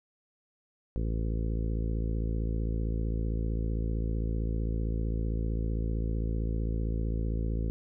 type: harmonic tone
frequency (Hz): 55.5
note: A1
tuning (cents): +16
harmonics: 1 / 2 / 3 / 4 / 5 / 6 / 7 / 8 / 9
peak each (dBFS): -29 / -35 / -39 / -41 / -43 / -45 / -46 / -47 / -48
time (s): 0.96-7.7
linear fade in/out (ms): 0
effects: none